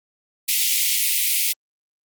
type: high-pass noise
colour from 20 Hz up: white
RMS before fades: -20 dBFS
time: 0.48-1.53 s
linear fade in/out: 10 ms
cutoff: 2000 Hz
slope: 96 dB/octave
effects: Opus 48 kbps